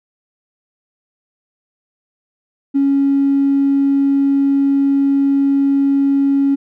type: tone with tanh clipping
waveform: triangle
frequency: 277.2 Hz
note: C#4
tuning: in tune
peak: -10 dBFS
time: 2.74-6.56 s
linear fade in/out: 20 ms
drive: 1 dB
effects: none